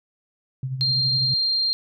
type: tone with tremolo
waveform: sine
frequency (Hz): 131.1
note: C3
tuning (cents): +4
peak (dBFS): -23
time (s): 0.63-1.34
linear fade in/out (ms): 2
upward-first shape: sine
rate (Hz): 12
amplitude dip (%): 55
type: tone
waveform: sine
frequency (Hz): 4190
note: C8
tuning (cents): +2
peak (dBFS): -19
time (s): 0.81-1.73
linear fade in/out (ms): 0
effects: none